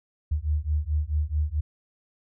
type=beating tone pair; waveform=sine; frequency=73.42 / 78.02 Hz; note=D2 / D#2; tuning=0 / +5 cents; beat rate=4.6 Hz; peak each=-26 dBFS; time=0.31-1.61 s; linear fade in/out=10 ms; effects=none